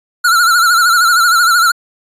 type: tone with vibrato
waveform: square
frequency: 1393 Hz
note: F6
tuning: 5 cents flat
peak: -8 dBFS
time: 0.24-1.72 s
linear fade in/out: 10 ms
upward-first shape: sine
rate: 13 Hz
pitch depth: 85 cents each way
effects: resampled to 32000 Hz